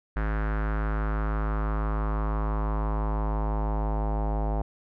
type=tone with low-pass filter sweep; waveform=square; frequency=53 Hz; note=G#1; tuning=36 cents sharp; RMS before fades=-27 dBFS; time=0.16-4.62 s; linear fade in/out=5 ms; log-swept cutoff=1600 to 790 Hz; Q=3.3; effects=none